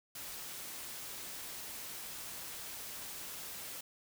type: noise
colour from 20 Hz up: white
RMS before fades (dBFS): -45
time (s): 0.15-3.81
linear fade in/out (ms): 5
effects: none